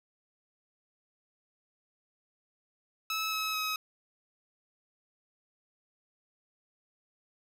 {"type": "tone with pitch steps", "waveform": "15% pulse", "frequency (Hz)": [1299, 1285.6, 1272.3], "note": ["E6", "E6", "D#6"], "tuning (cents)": [-26, -44, 38], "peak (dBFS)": -24, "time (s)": [3.1, 3.76], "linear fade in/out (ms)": 2, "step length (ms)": 220, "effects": []}